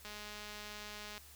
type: click train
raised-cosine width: 0.2 ms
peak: -30 dBFS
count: 237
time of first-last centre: 0.05-1.179 s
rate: 209 Hz
effects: added 73 Hz sine -60 dBFS peak until 1.35 s + white hiss -58 dBFS RMS until 1.35 s